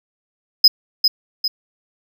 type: tone with echo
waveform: triangle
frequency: 5050 Hz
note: D#8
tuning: 25 cents sharp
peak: -3 dBFS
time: 0.64-0.68 s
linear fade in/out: 5 ms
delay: 400 ms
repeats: 2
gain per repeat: -6 dB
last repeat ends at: 1.48 s
effects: none